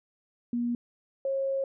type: tone pair in turn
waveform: sine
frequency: 239.2 / 541.8 Hz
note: A#3 / C#5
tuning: +45 / -40 cents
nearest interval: octave + major second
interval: 1415 cents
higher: second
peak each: -26 dBFS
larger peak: neither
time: 0.53-0.75 / 1.25-1.64 s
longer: second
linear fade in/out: 2 ms
effects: none